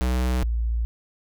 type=tone pair in turn; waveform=square / sine; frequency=62.7 / 57.34 Hz; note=B1 / A#1; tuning=+27 / -28 cents; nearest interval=major second; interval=155 cents; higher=first; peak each=-21 dBFS; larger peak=neither; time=0.01-0.43 / 0.43-0.85 s; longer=neither; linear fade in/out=0 ms; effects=none